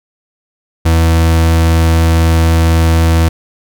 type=tone; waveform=40% pulse; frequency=82 Hz; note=E2; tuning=9 cents flat; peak=-6 dBFS; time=0.85-3.29 s; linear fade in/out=10 ms; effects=none